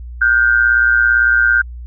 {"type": "tone pair together", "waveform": "sine", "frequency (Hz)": [1434, 1551.8], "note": ["F6", "G6"], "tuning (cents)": [45, -18], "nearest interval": "minor second", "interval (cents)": 137, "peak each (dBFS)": -12, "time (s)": [0.21, 1.62], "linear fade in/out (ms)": 10, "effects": ["added 60 Hz sine -27 dBFS peak until 1.86 s"]}